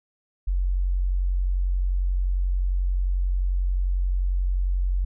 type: tone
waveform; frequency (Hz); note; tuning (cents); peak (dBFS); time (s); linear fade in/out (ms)
sine; 45.65; F#1; -23; -20; 0.47-5.05; 10
effects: none